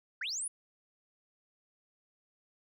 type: linear sweep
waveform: sine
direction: up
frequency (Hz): 1332 to 10440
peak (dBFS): -33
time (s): 0.21-0.48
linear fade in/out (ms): 5
effects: tanh soft clip ceiling -30 dBFS